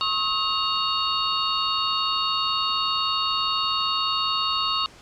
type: tone cluster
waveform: sine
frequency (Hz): 1088 / 1272 / 2824 / 3740 / 4425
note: C#6 / D#6 / F7 / A#7 / C#8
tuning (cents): -33 / +38 / +19 / +5 / -4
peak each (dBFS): -28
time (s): 0.01-4.86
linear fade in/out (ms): 0
effects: pink hiss -48 dBFS RMS until 5.01 s + low-pass 7000 Hz 12 dB/octave